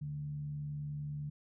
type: tone with frequency modulation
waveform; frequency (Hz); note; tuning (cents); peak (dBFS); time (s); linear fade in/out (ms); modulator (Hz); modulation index
sine; 146.83; D3; 0; -37; 0.01-1.3; 10; 70.4; 0.24
effects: none